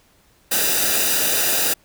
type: noise with comb filter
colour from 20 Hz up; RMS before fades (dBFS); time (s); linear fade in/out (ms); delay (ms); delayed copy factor
white; -19; 0.51-1.74; 10; 0.92; -0.7
effects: pink hiss -57 dBFS RMS until 1.84 s